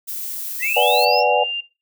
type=noise; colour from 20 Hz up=violet; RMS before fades=-28 dBFS; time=0.07-1.06 s; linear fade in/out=20 ms
type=linear sweep; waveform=triangle; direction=up; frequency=1805 to 5530 Hz; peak=-20 dBFS; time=0.59-1.24 s; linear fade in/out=50 ms
type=tone with pitch glide; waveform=sine; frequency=2638 to 2795 Hz; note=E7 to F7; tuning=+1 to +1 cents; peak=-22 dBFS; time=0.62-1.61 s; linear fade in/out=10 ms; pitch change=+100 cents; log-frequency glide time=0.81-1.42 s
type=chord; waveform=sine; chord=G# half-diminished seventh; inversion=first; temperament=equal; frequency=493.9 / 587.3 / 740 / 830.6 Hz; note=B4 / D5 / F#5 / G#5; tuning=0 / 0 / 0 / 0 cents; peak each=-19 dBFS; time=0.76-1.44 s; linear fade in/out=10 ms
effects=noise-tail reverb RT60 0.3 s tail -19 dB re dry